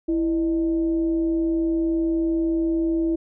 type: tone with frequency modulation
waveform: sine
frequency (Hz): 329.6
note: E4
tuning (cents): 0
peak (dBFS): -19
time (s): 0.08-3.16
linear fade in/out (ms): 10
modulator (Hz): 283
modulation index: 0.31
effects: none